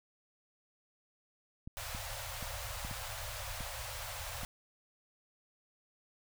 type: clicks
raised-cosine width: 5 ms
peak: -31 dBFS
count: 7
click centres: 1.675 / 1.949 / 2.427 / 2.849 / 2.913 / 3.607 / 4.434 s
type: band-stop noise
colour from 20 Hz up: pink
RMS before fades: -42 dBFS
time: 1.77-4.45 s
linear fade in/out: 0 ms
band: 120 to 510 Hz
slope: 96 dB/octave
effects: none